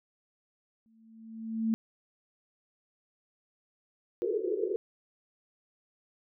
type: tone with exponential growth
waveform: sine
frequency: 223.6 Hz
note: A3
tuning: 28 cents sharp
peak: -23 dBFS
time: 0.86-1.74 s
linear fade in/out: 0 ms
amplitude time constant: 190 ms
type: band-pass noise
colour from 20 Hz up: white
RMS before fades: -31 dBFS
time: 4.22-4.76 s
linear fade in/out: 0 ms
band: 350 to 470 Hz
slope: 96 dB/octave
effects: none